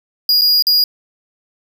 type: tone with dropouts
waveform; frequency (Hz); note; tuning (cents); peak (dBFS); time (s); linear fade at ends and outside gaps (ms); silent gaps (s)
square; 4870; D#8; -38; -10; 0.29-0.84; 2; 0.412-0.417 / 0.624-0.668
effects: none